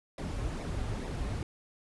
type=noise with flanger; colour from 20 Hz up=brown; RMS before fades=-35 dBFS; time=0.18-1.43 s; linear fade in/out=2 ms; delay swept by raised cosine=0.66 to 6.26 ms; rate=2.3 Hz; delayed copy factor=-0.6; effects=resampled to 24000 Hz